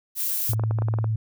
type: noise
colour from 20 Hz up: violet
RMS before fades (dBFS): -26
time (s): 0.15-0.55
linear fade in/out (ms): 50
type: tone with vibrato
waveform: sine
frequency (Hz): 110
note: A2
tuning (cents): 0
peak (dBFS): -21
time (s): 0.49-1.16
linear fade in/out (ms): 5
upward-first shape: triangle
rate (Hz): 12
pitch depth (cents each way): 13
type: clicks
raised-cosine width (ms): 1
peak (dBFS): -17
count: 10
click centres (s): 0.534 / 0.596 / 0.637 / 0.71 / 0.787 / 0.821 / 0.885 / 0.939 / 0.987 / 1.043
effects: none